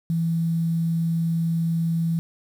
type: tone with quantisation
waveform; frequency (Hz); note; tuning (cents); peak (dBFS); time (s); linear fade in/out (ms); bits
sine; 165.6; E3; +8; -20; 0.1-2.19; 0; 8
effects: none